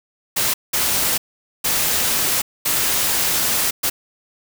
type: noise bursts at uneven times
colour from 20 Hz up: white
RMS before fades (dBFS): -19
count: 5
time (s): 0.36-0.54 / 0.73-1.18 / 1.64-2.42 / 2.65-3.71 / 3.83-3.9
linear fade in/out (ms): 10
effects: none